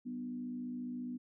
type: tone with frequency modulation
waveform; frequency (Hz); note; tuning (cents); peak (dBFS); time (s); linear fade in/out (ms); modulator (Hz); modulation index
sine; 246.9; B3; 0; -38; 0.05-1.18; 20; 54.7; 0.55
effects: none